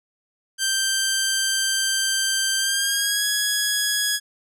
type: tone with pitch glide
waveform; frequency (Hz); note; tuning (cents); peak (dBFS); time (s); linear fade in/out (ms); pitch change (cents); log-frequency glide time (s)
10% pulse; 1568 to 1670.9; G6 to G#6; 0 to +10; -11; 0.58-4.2; 50; +110; 2.57-3.26
effects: none